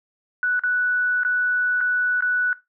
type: tone with dropouts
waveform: sine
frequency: 1480 Hz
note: F#6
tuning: in tune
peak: -18 dBFS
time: 0.43-2.53 s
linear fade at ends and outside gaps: 1 ms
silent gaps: 0.594-0.636 / 1.234-1.249 / 1.806-1.811 / 2.207-2.223 s
effects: noise-tail reverb RT60 0.2 s tail -17 dB re dry